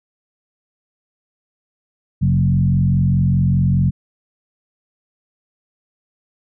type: tone with frequency modulation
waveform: sine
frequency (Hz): 134.3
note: C3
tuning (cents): +46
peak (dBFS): -12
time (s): 2.21-3.91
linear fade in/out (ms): 20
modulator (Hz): 44.9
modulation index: 1.2
effects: none